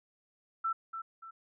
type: tone with echo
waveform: sine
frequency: 1334 Hz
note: E6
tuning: 20 cents sharp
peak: -29 dBFS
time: 0.64-0.73 s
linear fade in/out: 10 ms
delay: 290 ms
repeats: 2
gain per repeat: -8 dB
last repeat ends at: 1.31 s
effects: none